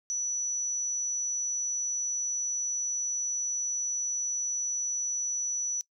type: tone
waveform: sine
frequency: 5920 Hz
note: F#8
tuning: in tune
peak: -28 dBFS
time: 0.1-5.81 s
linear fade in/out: 0 ms
effects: noise-tail reverb RT60 0.1 s tail -21 dB re dry